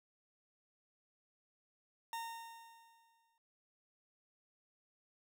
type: tone with exponential decay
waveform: 40% pulse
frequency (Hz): 919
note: A#5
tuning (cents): -25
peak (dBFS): -38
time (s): 2.13-3.38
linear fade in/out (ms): 1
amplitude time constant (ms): 270
effects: none